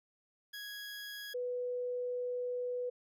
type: tone pair in turn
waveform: 20% pulse / sine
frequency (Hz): 1661.2 / 493.9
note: G#6 / B4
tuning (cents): 0 / 0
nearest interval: octave + major sixth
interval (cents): 2100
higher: first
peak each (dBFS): -38 / -34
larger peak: second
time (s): 0.53-1.34 / 1.34-2.9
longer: second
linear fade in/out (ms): 10
effects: none